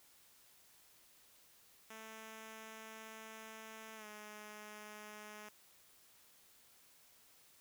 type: tone with pitch glide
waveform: 5% pulse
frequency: 220.6 to 211.2 Hz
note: A3 to G#3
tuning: +5 to +29 cents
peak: -39 dBFS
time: 1.9-5.49 s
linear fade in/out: 5 ms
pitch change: -76 cents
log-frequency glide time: 3.96-4.06 s
effects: white hiss -66 dBFS RMS until 7.6 s